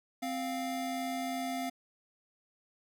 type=tone pair together; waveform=square; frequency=260.9 / 699.9 Hz; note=C4 / F5; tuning=-5 / +4 cents; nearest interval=octave + perfect fourth; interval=1709 cents; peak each=-37 / -37 dBFS; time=0.22-1.7 s; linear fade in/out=10 ms; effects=none